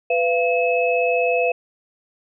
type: tone cluster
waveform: sine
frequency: 497.5 / 682 / 2583 Hz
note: B4 / F5 / E7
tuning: +13 / -41 / -36 cents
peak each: -19 / -21 / -23 dBFS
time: 0.1-1.52 s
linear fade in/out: 5 ms
effects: none